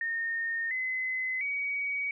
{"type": "tone with pitch steps", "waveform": "sine", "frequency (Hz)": [1835, 2036, 2259], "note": ["A#6", "C7", "C#7"], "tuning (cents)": [-28, -48, 32], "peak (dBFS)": -29, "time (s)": [0.01, 2.11], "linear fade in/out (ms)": 2, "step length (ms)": 700, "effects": []}